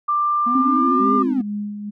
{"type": "tone with pitch glide", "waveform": "sine", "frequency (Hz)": [1184, 1195.7], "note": ["D6", "D6"], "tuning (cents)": [14, 31], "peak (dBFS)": -16, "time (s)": [0.08, 1.23], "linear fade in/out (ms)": 10, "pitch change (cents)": 17, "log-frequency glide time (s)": [0.19, 0.8]}
{"type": "linear two-way sweep", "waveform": "triangle", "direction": "up then down", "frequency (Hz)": [233.1, 415.1, 233.1], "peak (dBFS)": -21, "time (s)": [0.46, 1.42], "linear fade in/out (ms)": 10, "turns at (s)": 1.16}
{"type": "tone with vibrato", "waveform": "sine", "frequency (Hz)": 261.6, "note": "C4", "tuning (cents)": 0, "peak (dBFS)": -18, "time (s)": [0.55, 1.41], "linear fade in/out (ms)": 5, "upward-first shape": "sine", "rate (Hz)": 14, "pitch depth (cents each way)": 72}
{"type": "tone with tremolo", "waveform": "sine", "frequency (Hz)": 206.8, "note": "G#3", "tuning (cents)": -7, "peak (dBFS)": -22, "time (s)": [0.99, 1.91], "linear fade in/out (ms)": 20, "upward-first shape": "sine", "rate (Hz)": 2.2, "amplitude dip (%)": 50}
{"effects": []}